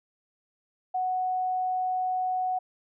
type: tone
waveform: sine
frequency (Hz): 740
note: F#5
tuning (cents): 0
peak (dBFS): -25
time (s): 0.94-2.59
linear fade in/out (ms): 10
effects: none